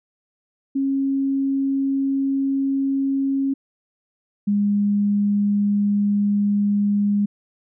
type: tone pair in turn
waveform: sine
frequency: 272.5 / 204.1 Hz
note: C#4 / G#3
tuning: -29 / -30 cents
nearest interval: perfect fourth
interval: 501 cents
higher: first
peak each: -18 / -16 dBFS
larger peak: second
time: 0.75-3.54 / 4.47-7.26 s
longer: neither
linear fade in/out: 10 ms
effects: none

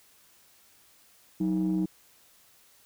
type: ring-modulated tone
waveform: triangle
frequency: 65.41 Hz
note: C2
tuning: in tune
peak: -18 dBFS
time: 1.4-1.86 s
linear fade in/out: 10 ms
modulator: 250 Hz
effects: tanh soft clip ceiling -19 dBFS + white hiss -60 dBFS RMS until 2.85 s

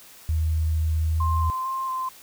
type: tone with pitch glide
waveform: sine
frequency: 79.4 to 80.32 Hz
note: D#2 to E2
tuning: +36 to -44 cents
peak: -20 dBFS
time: 0.29-1.5 s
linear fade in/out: 0 ms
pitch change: +20 cents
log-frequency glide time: 0.96-1.29 s
type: tone with vibrato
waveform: sine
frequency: 1046.5 Hz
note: C6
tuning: in tune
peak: -25 dBFS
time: 1.2-2.09 s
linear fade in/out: 5 ms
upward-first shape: square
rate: 2.2 Hz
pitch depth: 14 cents each way
effects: white hiss -48 dBFS RMS until 2.22 s

